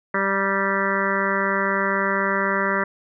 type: harmonic tone with a mistuned harmonic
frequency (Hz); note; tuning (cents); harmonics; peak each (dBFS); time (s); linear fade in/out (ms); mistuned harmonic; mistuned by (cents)
196; G3; 0; 1 / 2 / 3 / 5 / 6 / 7 / 8 / 9 / 10; -28 / -28 / -28 / -28 / -28 / -28 / -28 / -28 / -28; 0.14-2.84; 5; 5; -20
effects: none